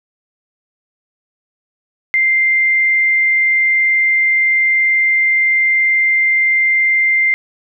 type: tone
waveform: sine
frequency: 2093 Hz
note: C7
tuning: in tune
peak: -10 dBFS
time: 2.14-7.34 s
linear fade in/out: 0 ms
effects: none